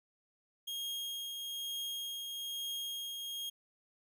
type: tone with tremolo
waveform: 40% pulse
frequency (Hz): 3253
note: G#7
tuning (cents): -37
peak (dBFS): -36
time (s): 0.67-3.5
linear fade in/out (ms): 10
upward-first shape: triangle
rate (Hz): 1.1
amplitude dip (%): 35
effects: none